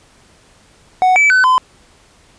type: tone with pitch steps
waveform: triangle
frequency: 741 / 2304 / 1512 / 1021 Hz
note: F#5 / D7 / F#6 / C6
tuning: +2 / -34 / +37 / -43 cents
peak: -6 dBFS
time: 1.02-1.58 s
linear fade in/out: 0 ms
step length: 140 ms
effects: pink hiss -49 dBFS RMS until 2.38 s + resampled to 22050 Hz